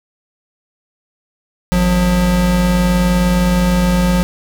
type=tone pair together; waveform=square; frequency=53.28 / 179.2 Hz; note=G#1 / F3; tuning=+45 / +45 cents; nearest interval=octave + major sixth; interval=2100 cents; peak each=-17 / -13 dBFS; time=1.72-4.23 s; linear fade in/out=0 ms; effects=none